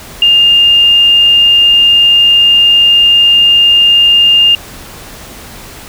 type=tone; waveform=sine; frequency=2813 Hz; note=F7; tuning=12 cents sharp; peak=-3 dBFS; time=0.22-4.55 s; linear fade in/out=2 ms; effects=pink hiss -30 dBFS RMS until 5.88 s